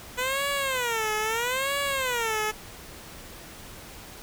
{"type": "tone with vibrato", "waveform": "10% pulse", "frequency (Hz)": 491.4, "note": "B4", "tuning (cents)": -9, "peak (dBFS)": -17, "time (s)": [0.17, 2.52], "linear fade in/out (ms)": 20, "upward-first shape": "sine", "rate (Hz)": 0.77, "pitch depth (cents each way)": 240, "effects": ["pink hiss -44 dBFS RMS until 4.22 s"]}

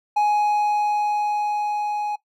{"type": "tone with level ramp", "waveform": "triangle", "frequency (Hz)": 835, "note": "G#5", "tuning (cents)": 9, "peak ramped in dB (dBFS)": [-14, -21], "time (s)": [0.16, 2.16], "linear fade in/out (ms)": 10, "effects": ["noise-tail reverb RT60 0.1 s tail -17 dB re dry"]}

